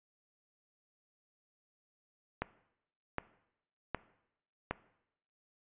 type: click train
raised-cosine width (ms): 0.5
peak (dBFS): -18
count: 4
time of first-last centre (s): 2.42-4.71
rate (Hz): 1.31
effects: noise-tail reverb RT60 0.8 s tail -18 dB re dry + resampled to 8000 Hz